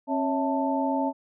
sine tone cluster, 270.3 / 560 / 653 / 884 Hz, C#4 / C#5 / E5 / A5, -44 / +18 / -17 / +8 cents, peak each -26 / -32 / -31 / -28 dBFS, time 0.07-1.13 s, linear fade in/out 50 ms, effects none

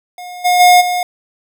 square tone with level steps, 718 Hz, F5, 48 cents sharp, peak -28 / -10 / -5 / -15 dBFS, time 0.18-1.03 s, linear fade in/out 2 ms, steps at 0.44 / 0.59 / 0.8 s, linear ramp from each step 20 ms, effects none

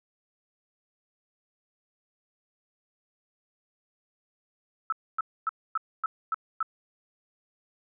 sine tone bursts, 1310 Hz, E6, 11 cents flat, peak -24 dBFS, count 7, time 4.9-6.628 s, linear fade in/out 2 ms, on 24 ms, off 260 ms, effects none

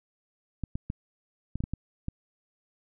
clicks, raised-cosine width 5 ms, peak -19 dBFS, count 8, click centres 0.637 / 0.755 / 0.901 / 1.556 / 1.605 / 1.639 / 1.736 / 2.084 s, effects none

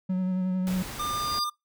triangle tone with vibrato, 185 Hz, F#3, in tune, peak -22 dBFS, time 0.09-0.83 s, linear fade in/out 10 ms, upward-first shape sine, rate 11 Hz, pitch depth 20 cents each way
pink noise, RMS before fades -38 dBFS, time 0.67-1.39 s, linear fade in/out 0 ms
triangle tone with exponential growth, 4800 Hz, D8, 37 cents sharp, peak -24 dBFS, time 0.75-1.44 s, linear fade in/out 2 ms, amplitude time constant 150 ms
square tone, 1200 Hz, D6, 37 cents sharp, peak -29 dBFS, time 0.99-1.5 s, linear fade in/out 10 ms
effects noise-tail reverb RT60 0.2 s tail -25 dB re dry

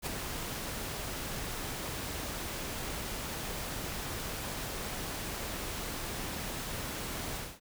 pink noise with ADSR envelope, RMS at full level -33 dBFS, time 0.02-7.6 s, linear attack 48 ms, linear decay 5 ms, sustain -5 dB, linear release 230 ms, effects none

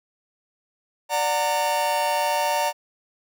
45% pulse chord, D augmented, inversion none, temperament just, 587.3 / 734.2 / 917.7 Hz, D5 / F#5 / A#5, 0 / -14 / -27 cents, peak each -26 / -28 / -23 dBFS, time 1.09-2.73 s, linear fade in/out 50 ms, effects none

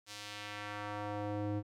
square tone with band-pass filter sweep, 103.83 Hz, G#2, in tune, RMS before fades -40 dBFS, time 0.06-1.63 s, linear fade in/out 50 ms, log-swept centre 5600 to 280 Hz, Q 0.95, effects none

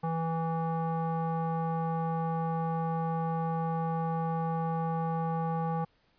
square tone with low-pass filter, 163.9 Hz, E3, 10 cents flat, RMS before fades -31 dBFS, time 0.03-5.85 s, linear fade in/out 10 ms, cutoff 960 Hz, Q 9.6, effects pink hiss -69 dBFS RMS until 6.18 s + resampled to 11025 Hz

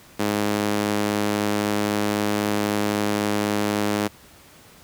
sawtooth tone with high-pass filter, 103.83 Hz, G#2, in tune, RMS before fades -23 dBFS, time 0.19-4.08 s, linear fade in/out 10 ms, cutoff 250 Hz, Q 1.1, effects pink hiss -49 dBFS RMS until 4.83 s + high-pass 60 Hz 12 dB/octave

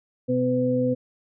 harmonic tone, 126 Hz, B2, 35 cents sharp, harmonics 1 / 2 / 4, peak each -28 / -23 / -23 dBFS, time 0.28-0.95 s, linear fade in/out 20 ms, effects none

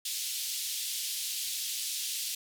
pink band-pass noise, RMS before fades -35 dBFS, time 0.05-2.35 s, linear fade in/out 5 ms, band 3200 to 15000 Hz, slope 24 dB/octave, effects none

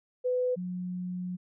sine tone pair in turn, 501 / 180.64 Hz, B4 / F#3, +25 / -41 cents, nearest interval octave + tritone, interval 1766 cents, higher first, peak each -25 / -32 dBFS, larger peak first, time 0.24-0.56 / 0.56-1.37 s, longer second, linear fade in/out 20 ms, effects none

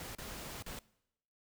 pink noise with dropouts, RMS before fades -45 dBFS, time 0-0.79 s, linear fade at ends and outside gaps 1 ms, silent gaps 0.15-0.184 / 0.624-0.663 s, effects noise-tail reverb RT60 0.8 s tail -21 dB re dry

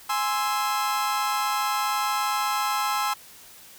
40% pulse chord, Ab augmented, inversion none, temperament equal, 830.6 / 1046.5 / 1318.5 Hz, Ab5 / C6 / E6, 0 / 0 / 0 cents, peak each -27 dBFS, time 0.09-3.14 s, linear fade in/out 10 ms, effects white hiss -48 dBFS RMS until 3.78 s

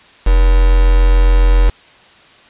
sine tone with quantisation, 43.65 Hz, F1, in tune, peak -6 dBFS, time 0.26-1.7 s, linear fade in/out 10 ms, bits 3, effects white hiss -44 dBFS RMS until 2.49 s + resampled to 8000 Hz

